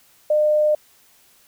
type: tone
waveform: sine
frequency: 605 Hz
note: D#5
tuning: 49 cents flat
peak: -14 dBFS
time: 0.3-0.75 s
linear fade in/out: 5 ms
effects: white hiss -55 dBFS RMS until 1.47 s